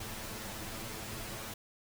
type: noise with comb filter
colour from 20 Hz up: pink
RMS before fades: -42 dBFS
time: 0-1.54 s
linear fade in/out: 5 ms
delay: 9.1 ms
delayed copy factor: +0.95
effects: none